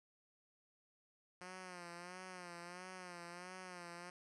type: tone with vibrato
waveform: 5% pulse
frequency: 178.8 Hz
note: F3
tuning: 41 cents sharp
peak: -38 dBFS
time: 1.41-4.1 s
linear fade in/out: 2 ms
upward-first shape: sine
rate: 1.5 Hz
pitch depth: 69 cents each way
effects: resampled to 24000 Hz